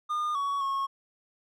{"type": "tone with pitch steps", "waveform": "triangle", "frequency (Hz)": [1215, 1122, 1093], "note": ["D#6", "C#6", "C#6"], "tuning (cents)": [-42, 21, -25], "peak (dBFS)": -25, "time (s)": [0.09, 0.87], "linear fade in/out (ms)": 20, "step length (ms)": 260, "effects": []}